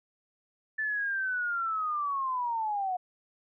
sine linear sweep, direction down, 1760 to 718 Hz, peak -28 dBFS, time 0.78-2.97 s, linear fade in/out 10 ms, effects none

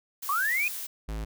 blue noise, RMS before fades -36 dBFS, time 0.22-0.87 s, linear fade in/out 10 ms
sine linear sweep, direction up, 1076 to 2527 Hz, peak -24 dBFS, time 0.29-0.68 s, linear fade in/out 2 ms
square tone, 54 Hz, A1, 32 cents flat, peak -32 dBFS, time 1.08-1.25 s, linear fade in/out 10 ms
effects none

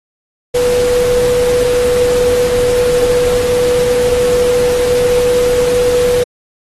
sine tone in noise, 491.5 Hz, B4, 8 cents flat, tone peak -9 dBFS, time 0.54-6.24 s, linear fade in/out 10 ms, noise pink, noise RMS -22 dBFS, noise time 0.54-6.24 s, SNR +10 dB, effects AAC 32 kbps

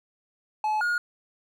triangle tone pair in turn, 857 / 1433 Hz, A5 / F6, -46 / +44 cents, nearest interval major sixth, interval 890 cents, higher second, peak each -21 dBFS, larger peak neither, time 0.64-0.81 / 0.81-0.98 s, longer neither, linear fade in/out 2 ms, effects none

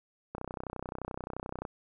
click train, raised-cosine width 1 ms, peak -23 dBFS, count 42, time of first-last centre 0.35-1.652 s, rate 31.5 Hz, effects none

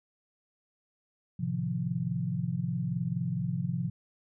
sine chord, F dominant seventh, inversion first, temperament equal, 110 / 130.81 / 155.56 / 174.61 Hz, A2 / C3 / Eb3 / F3, 0 / 0 / 0 / 0 cents, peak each -38 / -33 / -37 / -32 dBFS, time 1.39-3.9 s, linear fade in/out 10 ms, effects none

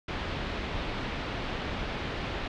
pink low-pass noise, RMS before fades -34 dBFS, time 0.08-2.48 s, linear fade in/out 5 ms, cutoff 3800 Hz, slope 24 dB/octave, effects none

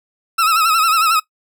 40% pulse tone with vibrato, 1305 Hz, E6, 18 cents flat, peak -11 dBFS, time 0.38-1.2 s, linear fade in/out 10 ms, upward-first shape sine, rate 11 Hz, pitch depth 76 cents each way, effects noise-tail reverb RT60 0.1 s tail -19 dB re dry

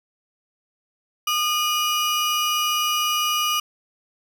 35% pulse tone pair together, 1220.9 / 2919 Hz, D#6 / F#7, -33 / -24 cents, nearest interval octave + minor third, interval 1509 cents, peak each -21 / -21 dBFS, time 1.27-3.6 s, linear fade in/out 5 ms, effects none

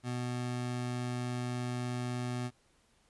25% pulse tone, 123.47 Hz, B2, in tune, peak -30 dBFS, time 0.03-2.51 s, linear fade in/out 50 ms, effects pink hiss -69 dBFS RMS until 3.09 s + resampled to 24000 Hz

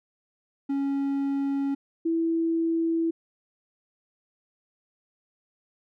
triangle / sine tone pair in turn, 277.2 / 329.6 Hz, C#4 / E4, 0 / 0 cents, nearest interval minor third, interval 300 cents, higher second, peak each -22 dBFS, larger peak neither, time 0.69-1.75 / 2.05-3.11 s, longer neither, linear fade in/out 10 ms, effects none

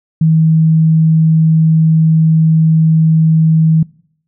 sine tone, 160 Hz, D#3, 49 cents sharp, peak -6 dBFS, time 0.21-3.83 s, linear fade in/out 5 ms, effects noise-tail reverb RT60 0.7 s tail -24 dB re dry

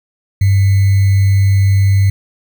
sine tone with sample-and-hold, 98 Hz, G2, in tune, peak -7 dBFS, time 0.41-2.1 s, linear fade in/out 5 ms, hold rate 2100 Hz, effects none

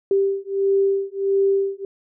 sine beating tone pair, 392 / 393.5 Hz, G4 / G4, 0 / +7 cents, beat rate 1.5 Hz, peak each -20 dBFS, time 0.11-1.85 s, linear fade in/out 2 ms, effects none

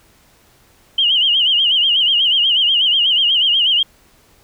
sine tone with vibrato, 3023 Hz, F#7, 36 cents sharp, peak -11 dBFS, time 0.98-3.83 s, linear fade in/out 5 ms, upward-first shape sine, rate 8.2 Hz, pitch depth 120 cents each way, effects pink hiss -52 dBFS RMS until 4.43 s

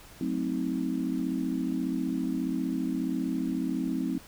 sine chord, F# diminished seventh, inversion none, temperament equal with one note detuned, 185 / 220 / 261.6 / 316.4 Hz, F#3 / A3 / C4 / Eb4, 0 / 0 / 0 / +29 cents, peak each -34 / -36 / -30 / -33 dBFS, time 0.21-4.18 s, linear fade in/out 2 ms, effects pink hiss -51 dBFS RMS until 4.27 s

